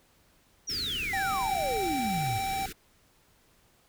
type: exponential sweep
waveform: sine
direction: down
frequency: 5900 to 100 Hz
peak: -30 dBFS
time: 0.67-2.39 s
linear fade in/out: 20 ms
type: band-stop noise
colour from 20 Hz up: pink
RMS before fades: -40 dBFS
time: 0.69-2.73 s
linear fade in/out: 10 ms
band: 470 to 1300 Hz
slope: 96 dB/octave
type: tone with vibrato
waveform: square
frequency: 777 Hz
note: G5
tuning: 16 cents flat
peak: -30 dBFS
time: 1.13-2.66 s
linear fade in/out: 5 ms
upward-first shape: sine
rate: 15 Hz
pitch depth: 16 cents each way
effects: pink hiss -64 dBFS RMS until 3.88 s